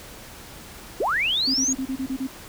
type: linear sweep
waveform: sine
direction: up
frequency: 313.3 to 6790 Hz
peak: -20 dBFS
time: 1-1.73 s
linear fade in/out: 5 ms
type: tone bursts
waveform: sine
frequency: 263.9 Hz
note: C4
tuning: 15 cents sharp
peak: -24 dBFS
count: 8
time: 1.47-2.272 s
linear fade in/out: 10 ms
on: 74 ms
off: 30 ms
effects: pink hiss -42 dBFS RMS until 2.48 s